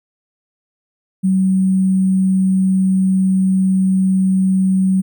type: tone with sample-and-hold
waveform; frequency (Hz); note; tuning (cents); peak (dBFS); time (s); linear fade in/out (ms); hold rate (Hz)
sine; 188.9; F#3; +36; -11; 1.23-5.02; 20; 8820
effects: none